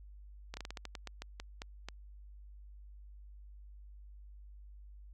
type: slowing click train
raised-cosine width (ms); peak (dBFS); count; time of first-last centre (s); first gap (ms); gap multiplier
0.2; -25; 13; 0.54-1.886; 30; 1.22
effects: added 50 Hz sine -50 dBFS peak until 5.13 s